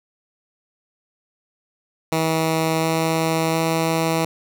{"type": "tone with pitch steps", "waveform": "10% pulse", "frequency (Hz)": [160.9, 161.93, 162.96], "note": ["E3", "E3", "E3"], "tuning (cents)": [-42, -31, -20], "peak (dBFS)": -10, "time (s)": [2.12, 4.25], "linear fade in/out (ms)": 2, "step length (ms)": 710, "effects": []}